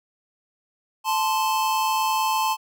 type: tone pair together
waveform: square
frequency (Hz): 874 / 1042.7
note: A5 / C6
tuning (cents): -12 / -6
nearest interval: minor third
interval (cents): 306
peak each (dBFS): -23 / -25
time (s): 1.04-2.57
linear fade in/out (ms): 50
effects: none